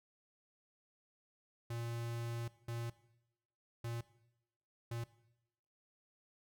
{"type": "tone bursts at uneven times", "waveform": "square", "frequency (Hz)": 117.2, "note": "A#2", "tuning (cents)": 10, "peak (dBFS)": -40, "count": 4, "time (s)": [[1.7, 2.48], [2.68, 2.9], [3.84, 4.01], [4.91, 5.04]], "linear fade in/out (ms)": 5, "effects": ["noise-tail reverb RT60 0.9 s tail -18 dB re dry"]}